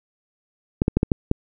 clicks, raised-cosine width 3 ms, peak -4 dBFS, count 6, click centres 0.819 / 0.881 / 0.97 / 1.031 / 1.118 / 1.314 s, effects none

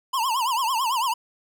square tone with vibrato, 980 Hz, B5, 14 cents flat, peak -22 dBFS, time 0.13-1.14 s, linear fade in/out 10 ms, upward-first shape triangle, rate 9 Hz, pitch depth 220 cents each way, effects none

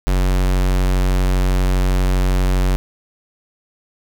square tone, 46.25 Hz, F#1, in tune, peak -14 dBFS, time 0.07-2.76 s, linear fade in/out 0 ms, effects none

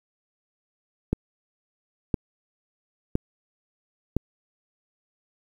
click train, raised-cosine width 3 ms, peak -9 dBFS, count 4, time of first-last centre 1.13-4.166 s, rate 0.988 Hz, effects 8-bit

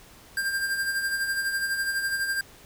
square tone with tremolo, 1592 Hz, G6, 26 cents sharp, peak -24 dBFS, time 0.37-2.41 s, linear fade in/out 2 ms, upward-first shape sine, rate 12 Hz, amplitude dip 50%, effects pink hiss -51 dBFS RMS until 2.65 s

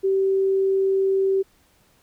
sine tone, 386.3 Hz, G4, 25 cents flat, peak -17 dBFS, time 0.03-1.43 s, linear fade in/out 20 ms, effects pink hiss -60 dBFS RMS until 2.02 s

